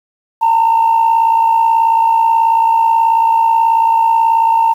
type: tone with amplitude modulation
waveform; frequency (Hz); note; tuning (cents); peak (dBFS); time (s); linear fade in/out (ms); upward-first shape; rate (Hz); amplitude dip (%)
sine; 909; A#5; -44; -4; 0.41-4.74; 20; sine; 58.4; 60
effects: tanh soft clip ceiling -4 dBFS + 7-bit